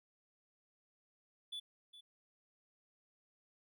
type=tone with echo; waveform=triangle; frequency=3459 Hz; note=A7; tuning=30 cents flat; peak=-40 dBFS; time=1.52-1.6 s; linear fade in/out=10 ms; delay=410 ms; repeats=1; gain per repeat=-13 dB; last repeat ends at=2.01 s; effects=none